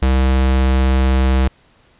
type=tone; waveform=square; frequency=65.41 Hz; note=C2; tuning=in tune; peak=-12 dBFS; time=0.02-1.48 s; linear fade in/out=5 ms; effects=pink hiss -53 dBFS RMS until 1.99 s + resampled to 8000 Hz